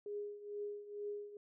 sine tone with tremolo, 412.3 Hz, G#4, 13 cents flat, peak -38 dBFS, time 0.06-1.37 s, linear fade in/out 2 ms, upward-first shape triangle, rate 2.2 Hz, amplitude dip 80%, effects none

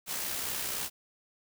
white noise with amplitude modulation, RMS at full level -33 dBFS, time 0.06-0.9 s, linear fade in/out 50 ms, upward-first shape sine, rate 63.9 Hz, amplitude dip 35%, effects none

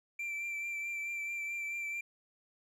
triangle tone with vibrato, 2349 Hz, D7, in tune, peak -34 dBFS, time 0.19-2.01 s, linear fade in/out 5 ms, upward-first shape triangle, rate 4.6 Hz, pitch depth 25 cents each way, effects none

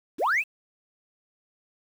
sine linear sweep, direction up, 200 to 2732 Hz, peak -19 dBFS, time 0.18-0.44 s, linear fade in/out 50 ms, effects tanh soft clip ceiling -18 dBFS + 8-bit

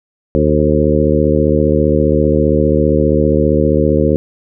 harmonic tone with a mistuned harmonic, 75.1 Hz, D2, 39 cents sharp, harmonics 1 / 2 / 3 / 4 / 5 / 6 / 7, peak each -17 / -17 / -17 / -17 / -17 / -17 / -17 dBFS, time 0.35-4.16 s, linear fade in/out 0 ms, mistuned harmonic 7, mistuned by +26 cents, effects none

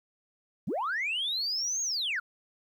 sine linear two-way sweep, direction up then down, 119.7 to 6645 to 1297 Hz, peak -27 dBFS, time 0.67-2.2 s, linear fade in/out 10 ms, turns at 1.82 s, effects tanh soft clip ceiling -25 dBFS + 11-bit

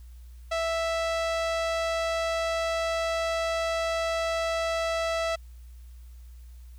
sawtooth tone with low-pass filter, 659.3 Hz, E5, in tune, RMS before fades -28 dBFS, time 0.51-5.36 s, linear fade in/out 10 ms, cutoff 6200 Hz, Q 0.67, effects added 60 Hz sine -43 dBFS peak until 6.78 s + white hiss -64 dBFS RMS until 6.78 s

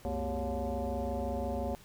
sine tone with frequency modulation, 246.9 Hz, B3, in tune, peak -31 dBFS, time 0.05-1.75 s, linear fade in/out 0 ms, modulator 156 Hz, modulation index 3.2, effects pink hiss -57 dBFS RMS until 1.84 s

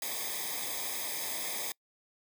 white noise with comb filter, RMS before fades -36 dBFS, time 0.02-1.72 s, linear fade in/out 2 ms, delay 0.7 ms, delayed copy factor -0.95, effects noise-tail reverb RT60 0.1 s tail -25 dB re dry

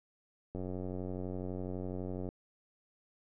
click train, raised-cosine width 2 ms, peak -27 dBFS, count 161, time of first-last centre 0.55-2.289 s, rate 92 Hz, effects none

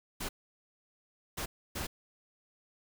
pink noise bursts at uneven times, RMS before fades -37 dBFS, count 3, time 0.2-0.29 / 1.37-1.46 / 1.75-1.87 s, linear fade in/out 10 ms, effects none

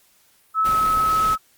sine tone with pitch glide, 1300 to 1290.3 Hz, E6 to E6, -24 to -37 cents, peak -16 dBFS, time 0.54-1.38 s, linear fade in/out 50 ms, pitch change -13 cents, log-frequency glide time 0.67-0.75 s
pink noise, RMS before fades -31 dBFS, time 0.64-1.36 s, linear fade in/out 20 ms
effects white hiss -58 dBFS RMS until 1.57 s + Opus 48 kbps

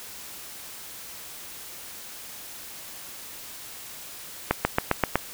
accelerating click train, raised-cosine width 0.5 ms, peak -4 dBFS, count 6, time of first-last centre 4.51-5.156 s, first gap 140 ms, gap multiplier 0.96, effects white hiss -41 dBFS RMS until 5.33 s

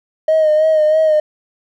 triangle tone with vibrato, 622.3 Hz, D#5, in tune, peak -6 dBFS, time 0.28-1.2 s, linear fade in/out 5 ms, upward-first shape sine, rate 3.1 Hz, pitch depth 38 cents each way, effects tanh soft clip ceiling -6 dBFS

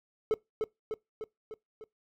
triangle tone with echo, 435.5 Hz, A4, 18 cents flat, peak -21 dBFS, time 0.31-0.34 s, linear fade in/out 0 ms, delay 300 ms, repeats 5, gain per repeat -4 dB, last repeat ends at 1.84 s, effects noise-tail reverb RT60 0.2 s tail -23 dB re dry

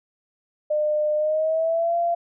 sine tone with pitch glide, 604 to 685.8 Hz, D5 to F5, +48 to -32 cents, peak -19 dBFS, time 0.7-2.15 s, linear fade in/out 10 ms, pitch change +220 cents, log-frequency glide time 1.16-1.97 s, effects none

